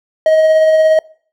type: tone with tremolo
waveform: triangle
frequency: 631 Hz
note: D#5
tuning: 24 cents sharp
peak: -4 dBFS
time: 0.26-0.99 s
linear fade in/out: 2 ms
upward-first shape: sine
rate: 17 Hz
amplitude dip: 25%
effects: noise-tail reverb RT60 0.5 s tail -24 dB re dry